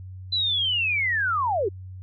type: linear sweep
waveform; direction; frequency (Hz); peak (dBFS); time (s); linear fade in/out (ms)
sine; down; 4047 to 349.2; -21; 0.32-1.69; 10
effects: added 93 Hz sine -36 dBFS peak until 2.02 s